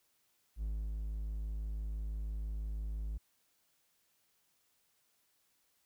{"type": "tone with ADSR envelope", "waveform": "triangle", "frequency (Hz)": 53, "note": "G#1", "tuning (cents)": 36, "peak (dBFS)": -32, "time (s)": [0.56, 3.18], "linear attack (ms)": 63, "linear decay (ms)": 290, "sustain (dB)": -2, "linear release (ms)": 10, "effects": ["white hiss -75 dBFS RMS until 5.85 s"]}